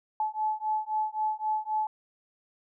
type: beating tone pair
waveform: sine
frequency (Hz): 860 / 863.8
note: A5 / A5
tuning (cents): -40 / -32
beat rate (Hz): 3.8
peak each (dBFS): -30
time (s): 0.2-1.87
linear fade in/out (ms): 2
effects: none